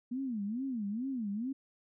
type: tone with vibrato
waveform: sine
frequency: 232.9 Hz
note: A#3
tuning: 1 cent flat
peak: -33 dBFS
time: 0.11-1.53 s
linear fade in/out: 10 ms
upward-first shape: sine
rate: 2.3 Hz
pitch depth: 270 cents each way
effects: none